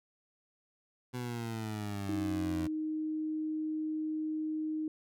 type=exponential sweep; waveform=20% pulse; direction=down; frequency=125.6 to 83.9 Hz; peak=-31 dBFS; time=1.13-2.68 s; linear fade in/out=20 ms
type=tone; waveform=sine; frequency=311.1 Hz; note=D#4; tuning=in tune; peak=-32 dBFS; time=2.09-4.88 s; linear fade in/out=2 ms
effects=none